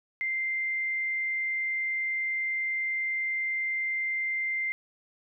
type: tone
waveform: sine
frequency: 2090 Hz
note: C7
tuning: 2 cents flat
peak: -27 dBFS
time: 0.21-4.72 s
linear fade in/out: 0 ms
effects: none